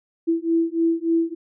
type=beating tone pair; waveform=sine; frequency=329.6 / 333 Hz; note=E4 / E4; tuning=0 / +18 cents; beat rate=3.4 Hz; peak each=-21 dBFS; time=0.27-1.35 s; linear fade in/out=20 ms; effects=none